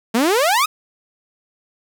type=exponential sweep; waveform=sawtooth; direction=up; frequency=214.2 to 1300 Hz; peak=-10 dBFS; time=0.14-0.66 s; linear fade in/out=10 ms; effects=7-bit